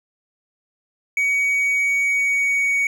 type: tone with pitch glide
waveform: triangle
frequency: 2255 to 2241 Hz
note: C#7 to C#7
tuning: +29 to +18 cents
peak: -15 dBFS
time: 1.17-2.87 s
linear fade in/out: 2 ms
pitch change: -11 cents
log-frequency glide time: 1.54-2.71 s
effects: none